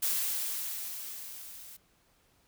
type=noise with level ramp; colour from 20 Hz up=blue; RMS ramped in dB=-29 to -49 dBFS; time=0.02-1.77 s; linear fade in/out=10 ms; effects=pink hiss -68 dBFS RMS until 2.47 s